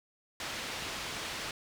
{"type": "low-pass noise", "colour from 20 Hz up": "white", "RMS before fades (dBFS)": -39, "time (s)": [0.4, 1.51], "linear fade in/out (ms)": 2, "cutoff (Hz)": 4200, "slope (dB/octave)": 12, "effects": []}